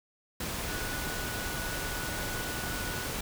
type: tone in noise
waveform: sine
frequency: 1472 Hz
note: F#6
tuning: 9 cents flat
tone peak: -40 dBFS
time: 0.68-3.07 s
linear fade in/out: 5 ms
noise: pink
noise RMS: -35 dBFS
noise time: 0.4-3.21 s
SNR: -8 dB
effects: none